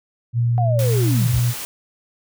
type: tone with pitch glide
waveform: sine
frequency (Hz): 118.5 to 120.85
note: A#2 to B2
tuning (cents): +29 to -37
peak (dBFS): -15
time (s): 0.33-1.54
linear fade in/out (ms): 50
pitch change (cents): +34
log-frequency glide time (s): 0.8-1.03
type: linear sweep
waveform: sine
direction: down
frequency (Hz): 742 to 46.25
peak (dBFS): -21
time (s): 0.58-1.39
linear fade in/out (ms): 0
type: noise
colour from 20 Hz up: white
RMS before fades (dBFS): -30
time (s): 0.79-1.65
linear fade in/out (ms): 0
effects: none